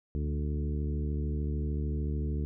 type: harmonic tone with a mistuned harmonic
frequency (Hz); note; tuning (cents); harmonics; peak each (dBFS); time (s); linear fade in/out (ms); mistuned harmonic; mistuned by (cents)
73.42; D2; 0; 1 / 2 / 3 / 4 / 5 / 6; -30 / -36 / -40 / -42 / -44 / -46; 0.15-2.45; 0; 2; +36
effects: none